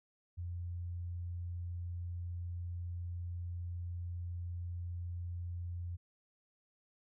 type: tone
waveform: sine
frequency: 87.31 Hz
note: F2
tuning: in tune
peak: -38 dBFS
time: 0.37-5.97 s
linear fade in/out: 20 ms
effects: none